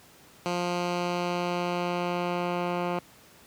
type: tone with low-pass filter sweep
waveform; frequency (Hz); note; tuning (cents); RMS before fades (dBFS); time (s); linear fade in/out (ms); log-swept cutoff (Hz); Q
10% pulse; 176.2; F3; +16; -29; 0.46-2.99; 0; 6200 to 2200; 0.84
effects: pink hiss -54 dBFS RMS until 3.46 s + high-pass 100 Hz 12 dB/octave